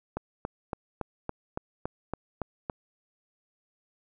click train, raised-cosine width 1 ms, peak -17 dBFS, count 10, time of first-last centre 0.17-2.698 s, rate 3.56 Hz, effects none

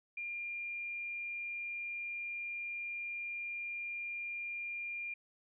sine tone, 2400 Hz, D7, 37 cents sharp, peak -38 dBFS, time 0.17-5.14 s, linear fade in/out 5 ms, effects none

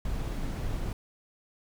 brown noise, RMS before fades -32 dBFS, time 0.05-0.93 s, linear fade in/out 2 ms, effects none

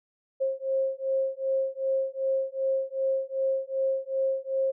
sine beating tone pair, 533 / 535.6 Hz, C5 / C5, +32 / +40 cents, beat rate 2.6 Hz, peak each -28 dBFS, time 0.4-4.72 s, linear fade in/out 20 ms, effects none

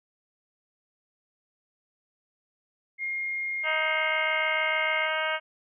sine tone, 2132 Hz, C7, 32 cents sharp, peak -28 dBFS, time 2.98-5.09 s, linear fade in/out 50 ms
harmonic tone, 314.1 Hz, D#4, 16 cents sharp, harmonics 2 / 3 / 4 / 5 / 6 / 7 / 8 / 9 / 10, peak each -32 / -35 / -34 / -31 / -39 / -32 / -42 / -36 / -42 dBFS, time 3.63-5.4 s, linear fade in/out 50 ms
effects none

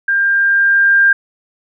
sine tone with level ramp, 1597 Hz, G6, 32 cents sharp, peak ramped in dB -11 to -6 dBFS, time 0.08-1.13 s, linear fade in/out 5 ms, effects none

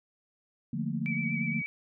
sine chord, Bb major seventh, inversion first, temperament equal, 146.83 / 174.61 / 220 / 233.1 Hz, D3 / F3 / A3 / Bb3, 0 / 0 / 0 / 0 cents, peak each -35 dBFS, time 0.73-1.62 s, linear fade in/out 5 ms
sine tone with vibrato, 2296 Hz, D7, 40 cents flat, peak -32 dBFS, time 1.06-1.66 s, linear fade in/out 0 ms, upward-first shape sine, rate 8.5 Hz, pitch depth 30 cents each way
effects none

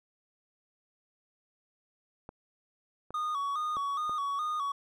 clicks, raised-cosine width 1 ms, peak -29 dBFS, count 4, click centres 2.291 / 3.106 / 3.769 / 4.095 s
triangle tone with vibrato, 1174.7 Hz, D6, in tune, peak -28 dBFS, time 3.14-4.72 s, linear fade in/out 5 ms, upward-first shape square, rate 2.4 Hz, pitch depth 77 cents each way
effects none

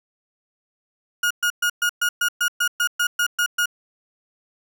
35% pulse tone bursts, 1436 Hz, F6, 48 cents sharp, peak -16 dBFS, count 13, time 1.23-3.658 s, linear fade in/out 5 ms, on 76 ms, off 120 ms, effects none

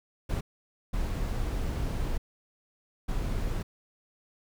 brown noise bursts at uneven times, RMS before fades -30 dBFS, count 3, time 0.29-0.41 / 0.93-2.18 / 3.08-3.63 s, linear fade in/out 10 ms, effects none

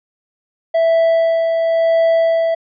triangle tone with tremolo, 659.3 Hz, E5, in tune, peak -8 dBFS, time 0.74-2.55 s, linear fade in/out 10 ms, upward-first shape sine, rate 0.95 Hz, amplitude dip 35%, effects resampled to 11025 Hz

